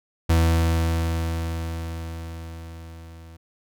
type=tone with level ramp; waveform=40% pulse; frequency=82.41 Hz; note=E2; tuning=in tune; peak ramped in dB=-14 to -41 dBFS; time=0.29-3.37 s; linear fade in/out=10 ms; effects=none